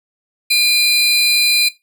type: tone pair together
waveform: 40% pulse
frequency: 2414 / 4063 Hz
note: D7 / B7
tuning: +47 / +48 cents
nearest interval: major sixth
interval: 901 cents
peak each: -13 dBFS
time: 0.5-1.69 s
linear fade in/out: 10 ms
effects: noise-tail reverb RT60 0.2 s tail -17 dB re dry